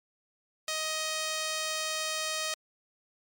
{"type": "tone", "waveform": "5% pulse", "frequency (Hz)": 627, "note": "D#5", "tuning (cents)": 13, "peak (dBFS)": -19, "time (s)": [0.68, 2.54], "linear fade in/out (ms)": 2, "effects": ["MP3 64 kbps"]}